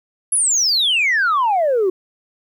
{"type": "exponential sweep", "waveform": "sine", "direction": "down", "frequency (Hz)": [11000, 358.1], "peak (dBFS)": -12, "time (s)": [0.32, 1.9], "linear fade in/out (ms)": 5, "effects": ["tanh soft clip ceiling -11 dBFS", "9-bit"]}